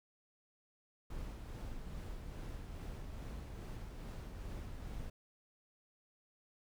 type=noise with tremolo; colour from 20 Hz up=brown; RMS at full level=-44 dBFS; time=1.1-5.1 s; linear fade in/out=5 ms; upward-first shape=sine; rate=2.4 Hz; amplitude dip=30%; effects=none